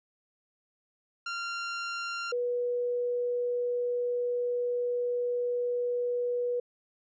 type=tone pair in turn; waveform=sawtooth / sine; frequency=1384 / 487.1 Hz; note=F6 / B4; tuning=-16 / -24 cents; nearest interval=octave + tritone; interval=1808 cents; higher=first; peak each=-29 / -27 dBFS; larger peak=second; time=1.26-2.32 / 2.32-6.6 s; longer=second; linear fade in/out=5 ms; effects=resampled to 16000 Hz